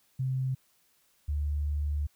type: tone pair in turn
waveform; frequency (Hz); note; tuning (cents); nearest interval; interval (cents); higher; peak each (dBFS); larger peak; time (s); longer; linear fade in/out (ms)
sine; 130.81 / 73.41; C3 / D2; 0 / 0; minor seventh; 1000; first; -27 / -27; neither; 0.19-0.55 / 1.28-2.07; second; 10
effects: white hiss -68 dBFS RMS until 2.15 s